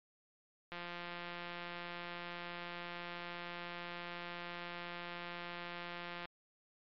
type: click train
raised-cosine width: 0.3 ms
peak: -28 dBFS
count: 964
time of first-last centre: 0.72-6.254 s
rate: 174 Hz
effects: low-pass 4000 Hz 12 dB/octave + MP3 48 kbps